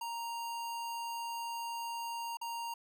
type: tone with dropouts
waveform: square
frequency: 932.3 Hz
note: A#5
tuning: in tune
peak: -38 dBFS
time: 0.01-2.74 s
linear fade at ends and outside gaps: 5 ms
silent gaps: 2.371-2.413 s
effects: none